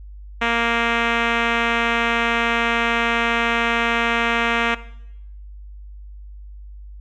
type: tone with low-pass filter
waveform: 5% pulse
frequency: 233.1 Hz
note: A#3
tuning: in tune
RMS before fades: -20 dBFS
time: 0.41-4.75 s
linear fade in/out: 10 ms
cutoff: 2800 Hz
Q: 1.1
effects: noise-tail reverb RT60 0.8 s tail -17 dB re dry + added 50 Hz sine -35 dBFS peak until 7 s